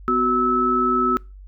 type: tone cluster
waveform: sine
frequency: 250 / 371.8 / 1302 Hz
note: B3 / F#4 / E6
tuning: +21 / +8 / -22 cents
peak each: -23 / -23 / -18 dBFS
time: 0.08-1.17 s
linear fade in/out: 0 ms
effects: noise-tail reverb RT60 0.3 s tail -25 dB re dry + added 48 Hz sine -38 dBFS peak until 1.47 s